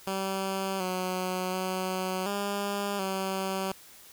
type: tone with pitch steps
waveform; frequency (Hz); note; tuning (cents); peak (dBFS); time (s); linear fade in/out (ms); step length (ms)
10% pulse; 192.6 / 184.2 / 186.3 / 201.7 / 191.4; G3 / F#3 / F#3 / G3 / G3; -30 / -7 / +12 / +50 / -41; -21; 0.07-3.72; 2; 730
effects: white hiss -52 dBFS RMS until 4.12 s